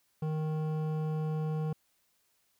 sine tone with hard clipping, 155.56 Hz, D#3, in tune, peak -32 dBFS, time 0.22-1.73 s, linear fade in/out 5 ms, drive 12 dB, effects white hiss -73 dBFS RMS until 2.59 s

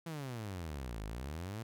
sawtooth exponential two-way sweep, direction down then up, 170.5 to 50.4 to 118.3 Hz, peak -36 dBFS, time 0.06-1.63 s, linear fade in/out 5 ms, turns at 1.04 s, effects none

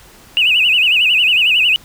triangle tone with vibrato, 2722 Hz, F7, 45 cents flat, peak -6 dBFS, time 0.37-1.76 s, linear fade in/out 0 ms, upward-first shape sine, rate 11 Hz, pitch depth 160 cents each way, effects tanh soft clip ceiling -7 dBFS + pink hiss -43 dBFS RMS until 1.84 s

